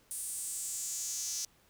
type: tone with high-pass filter sweep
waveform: square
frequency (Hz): 155.56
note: D#3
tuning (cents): 0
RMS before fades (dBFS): -38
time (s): 0.11-1.45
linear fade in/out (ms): 0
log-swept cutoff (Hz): 9400 to 5900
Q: 4.4
effects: pink hiss -66 dBFS RMS until 1.69 s